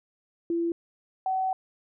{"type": "tone pair in turn", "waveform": "sine", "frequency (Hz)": [337.7, 756.4], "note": ["E4", "F#5"], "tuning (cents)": [42, 38], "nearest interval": "octave + major second", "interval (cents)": 1396, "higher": "second", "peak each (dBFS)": [-24, -24], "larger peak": "neither", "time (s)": [[0.5, 0.72], [1.26, 1.53]], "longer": "second", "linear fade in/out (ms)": 2, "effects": []}